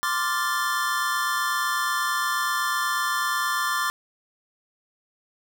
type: chord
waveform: square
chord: D minor seventh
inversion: third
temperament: equal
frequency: 1046.5 / 1174.7 / 1396.9 / 1760 Hz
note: C6 / D6 / F6 / A6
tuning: 0 / 0 / 0 / 0 cents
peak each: -30 / -28 / -31 / -29 dBFS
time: 0.03-3.9 s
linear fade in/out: 0 ms
effects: none